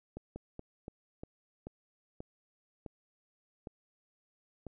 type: slowing click train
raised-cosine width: 2 ms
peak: -29 dBFS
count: 10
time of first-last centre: 0.17-4.667 s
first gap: 190 ms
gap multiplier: 1.23
effects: none